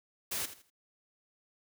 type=noise with echo; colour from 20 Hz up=white; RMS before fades=-35 dBFS; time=0.31-0.46 s; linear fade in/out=10 ms; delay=81 ms; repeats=3; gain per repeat=-12 dB; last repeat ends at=0.703 s; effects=none